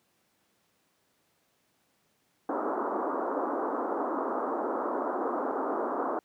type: band-pass noise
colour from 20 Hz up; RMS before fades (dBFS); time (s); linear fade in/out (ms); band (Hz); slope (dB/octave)
pink; -31; 2.49-6.19; 2; 260 to 1300; 48
effects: pink hiss -71 dBFS RMS until 6.24 s + high-pass 150 Hz 12 dB/octave